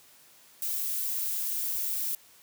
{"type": "noise", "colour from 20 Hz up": "violet", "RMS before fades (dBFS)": -31, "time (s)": [0.62, 2.15], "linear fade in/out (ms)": 2, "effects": ["white hiss -57 dBFS RMS until 2.42 s", "high-pass 80 Hz 12 dB/octave"]}